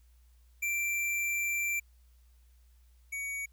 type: tone pair in turn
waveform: square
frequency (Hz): 2352 / 2250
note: D7 / C#7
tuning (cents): +2 / +25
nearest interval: minor second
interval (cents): 77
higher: first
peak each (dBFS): -30 / -35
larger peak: first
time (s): 0.62-1.8 / 3.12-3.46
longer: first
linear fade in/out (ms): 10
effects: added 60 Hz sine -58 dBFS peak until 3.52 s + white hiss -73 dBFS RMS until 3.52 s